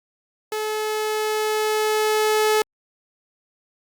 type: tone with level ramp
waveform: sawtooth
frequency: 430 Hz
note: A4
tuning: 40 cents flat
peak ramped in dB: -20 to -12 dBFS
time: 0.52-2.62 s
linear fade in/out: 2 ms
effects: Opus 48 kbps